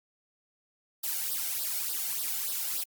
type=noise with flanger; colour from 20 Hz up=blue; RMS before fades=-32 dBFS; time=1.03-2.84 s; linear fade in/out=10 ms; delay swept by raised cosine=0.21 to 1.41 ms; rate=3.4 Hz; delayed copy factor=+0.9; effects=Opus 48 kbps